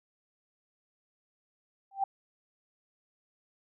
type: tone with exponential growth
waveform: sine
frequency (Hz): 784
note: G5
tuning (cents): 0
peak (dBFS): -22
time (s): 1.91-2.04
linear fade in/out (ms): 5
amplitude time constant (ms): 28
effects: none